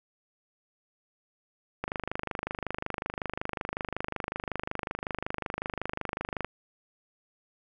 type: click train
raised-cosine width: 0.5 ms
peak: -16 dBFS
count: 118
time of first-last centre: 1.84-6.446 s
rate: 25.4 Hz
effects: none

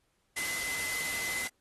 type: tone in noise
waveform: sine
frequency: 2034 Hz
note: C7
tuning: 50 cents flat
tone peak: -35 dBFS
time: 0.36-1.48 s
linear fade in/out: 10 ms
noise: white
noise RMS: -36 dBFS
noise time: 0.36-1.48 s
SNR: -2 dB
effects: pink hiss -75 dBFS RMS until 1.6 s + AAC 32 kbps

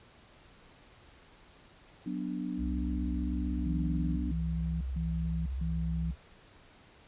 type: chord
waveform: sine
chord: B minor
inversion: second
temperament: equal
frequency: 185 / 246.9 / 293.7 Hz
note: F#3 / B3 / D4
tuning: 0 / 0 / 0 cents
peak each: -37 dBFS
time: 2.06-4.32 s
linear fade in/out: 5 ms
type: tone with vibrato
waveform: sine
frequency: 65.2 Hz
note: C2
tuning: 5 cents flat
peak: -32 dBFS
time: 2.57-6.16 s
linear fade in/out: 50 ms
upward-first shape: sine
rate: 16 Hz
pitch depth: 130 cents each way
type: tone bursts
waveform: sine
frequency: 164.81 Hz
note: E3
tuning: in tune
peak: -32 dBFS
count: 4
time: 3.66-6.11 s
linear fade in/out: 5 ms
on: 500 ms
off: 150 ms
effects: pink hiss -58 dBFS RMS until 7.07 s + resampled to 8000 Hz

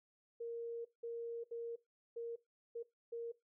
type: tone bursts at uneven times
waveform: sine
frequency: 466.2 Hz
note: A#4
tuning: in tune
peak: -40 dBFS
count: 6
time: 0.4-0.85 / 1.03-1.44 / 1.51-1.76 / 2.16-2.36 / 2.75-2.83 / 3.12-3.32 s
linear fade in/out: 10 ms
effects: noise-tail reverb RT60 0.2 s tail -19 dB re dry

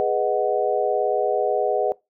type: chord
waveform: sine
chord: G# minor seventh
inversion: none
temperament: equal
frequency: 415.3 / 493.9 / 622.3 / 740 Hz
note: G#4 / B4 / D#5 / F#5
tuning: 0 / 0 / 0 / 0 cents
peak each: -24 dBFS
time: 0-1.92 s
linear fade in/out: 0 ms
effects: noise-tail reverb RT60 0.2 s tail -21 dB re dry

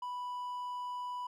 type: tone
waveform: triangle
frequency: 987.8 Hz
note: B5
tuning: in tune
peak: -35 dBFS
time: 0.02-1.27 s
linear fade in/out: 5 ms
effects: none

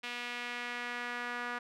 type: tone with band-pass filter sweep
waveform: sawtooth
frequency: 242.3 Hz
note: B3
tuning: 33 cents flat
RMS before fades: -39 dBFS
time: 0.03-1.59 s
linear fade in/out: 10 ms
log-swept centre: 2600 to 1500 Hz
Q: 1.9
effects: none

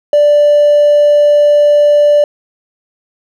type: tone with hard clipping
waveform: triangle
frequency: 587.3 Hz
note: D5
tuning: in tune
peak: -5 dBFS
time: 0.13-2.24 s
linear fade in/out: 2 ms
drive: 4 dB
effects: none

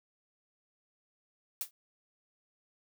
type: noise with exponential decay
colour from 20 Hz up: blue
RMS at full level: -31 dBFS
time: 1.61-1.71 s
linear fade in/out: 1 ms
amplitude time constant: 21 ms
effects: none

